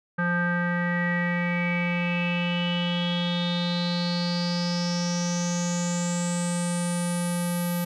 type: tone with low-pass filter sweep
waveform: square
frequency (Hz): 174.61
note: F3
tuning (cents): 0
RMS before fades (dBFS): -26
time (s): 0.18-7.85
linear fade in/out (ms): 10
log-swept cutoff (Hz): 1500 to 12000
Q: 8.5
effects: none